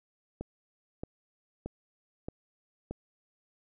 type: click train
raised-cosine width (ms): 2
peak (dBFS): -23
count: 5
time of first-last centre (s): 0.41-2.91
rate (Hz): 1.6
effects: none